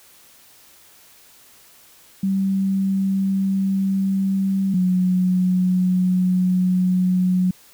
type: tone pair in turn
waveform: sine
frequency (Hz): 193.4 / 183.07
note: G3 / F#3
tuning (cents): -23 / -18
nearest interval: minor second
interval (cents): 95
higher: first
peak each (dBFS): -17 / -15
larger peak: second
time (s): 2.23-4.74 / 4.74-7.51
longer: second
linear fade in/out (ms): 5
effects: white hiss -50 dBFS RMS until 7.73 s